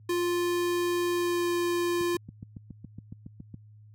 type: tone with pitch glide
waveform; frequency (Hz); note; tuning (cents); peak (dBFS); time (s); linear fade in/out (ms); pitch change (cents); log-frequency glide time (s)
square; 350 to 348; F4 to F4; +4 to -6; -26; 0.09-2.17; 5; -10; 1.13-1.51
type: click train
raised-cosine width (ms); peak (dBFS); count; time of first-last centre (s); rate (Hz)
5; -26; 12; 2.01-3.542; 7.18
effects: added 106 Hz sine -47 dBFS peak until 3.94 s + high-pass 100 Hz 12 dB/octave